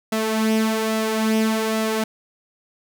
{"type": "tone with flanger", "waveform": "sawtooth", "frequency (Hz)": 220, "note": "A3", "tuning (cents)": 0, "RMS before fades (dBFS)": -21, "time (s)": [0.12, 2.04], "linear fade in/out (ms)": 5, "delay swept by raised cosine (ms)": [1.5, 4.2], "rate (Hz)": 1.2, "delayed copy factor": 0.55, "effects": []}